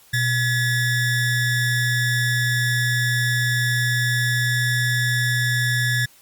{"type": "ring-modulated tone", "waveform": "square", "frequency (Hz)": 910, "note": "A#5", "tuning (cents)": -42, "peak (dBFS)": -16, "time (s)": [0.13, 6.06], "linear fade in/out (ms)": 10, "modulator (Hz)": 789, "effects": ["white hiss -52 dBFS RMS until 6.21 s", "Opus 48 kbps"]}